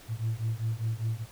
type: beating tone pair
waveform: sine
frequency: 110 / 115 Hz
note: A2 / A#2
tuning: 0 / -23 cents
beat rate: 5 Hz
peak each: -30 dBFS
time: 0.08-1.26 s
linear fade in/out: 50 ms
effects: tanh soft clip ceiling -23 dBFS + pink hiss -52 dBFS RMS until 1.31 s